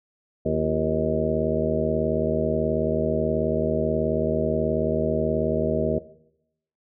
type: harmonic tone with a mistuned harmonic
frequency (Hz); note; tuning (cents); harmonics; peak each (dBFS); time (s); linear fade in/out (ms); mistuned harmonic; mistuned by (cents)
78.5; D#2; +16; 1 / 2 / 3 / 4 / 5 / 6 / 7 / 8; -32 / -29 / -28 / -33 / -28 / -28 / -33 / -28; 0.45-5.99; 10; 4; +140
effects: noise-tail reverb RT60 0.8 s tail -17 dB re dry